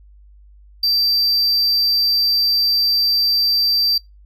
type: tone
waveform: triangle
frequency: 4680 Hz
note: D8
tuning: 7 cents flat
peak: -13 dBFS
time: 0.83-3.98 s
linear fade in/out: 5 ms
effects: noise-tail reverb RT60 0.2 s tail -26 dB re dry + added 50 Hz sine -43 dBFS peak until 4.25 s